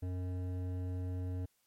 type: tone with hard clipping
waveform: sine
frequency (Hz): 91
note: F#2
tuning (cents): -28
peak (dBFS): -37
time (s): 0.02-1.46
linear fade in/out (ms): 10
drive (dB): 12
effects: white hiss -75 dBFS RMS until 1.66 s + MP3 64 kbps